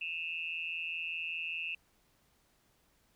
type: tone with amplitude modulation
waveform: sine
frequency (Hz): 2653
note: E7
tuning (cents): +10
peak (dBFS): -31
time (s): 0.01-1.75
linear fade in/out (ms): 5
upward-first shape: sine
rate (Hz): 165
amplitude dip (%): 100
effects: pink hiss -71 dBFS RMS until 3.15 s